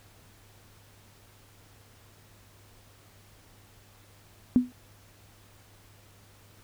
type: tone with exponential decay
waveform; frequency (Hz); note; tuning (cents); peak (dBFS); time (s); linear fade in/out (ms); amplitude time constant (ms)
sine; 248.6; B3; +12; -13; 4.56-4.72; 0; 34
effects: added 101 Hz sine -58 dBFS peak until 6.63 s + pink hiss -58 dBFS RMS until 6.63 s